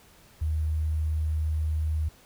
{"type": "tone with sample-and-hold", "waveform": "sine", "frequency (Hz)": 77.78, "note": "D#2", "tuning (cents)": 0, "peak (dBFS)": -24, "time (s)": [0.41, 2.09], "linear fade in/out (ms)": 10, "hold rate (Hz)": 11025, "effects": ["pink hiss -56 dBFS RMS until 2.25 s"]}